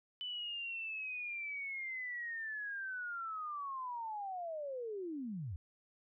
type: linear sweep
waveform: sine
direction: down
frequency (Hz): 3005 to 75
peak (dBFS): -39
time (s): 0.21-5.56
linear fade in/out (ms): 0
effects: none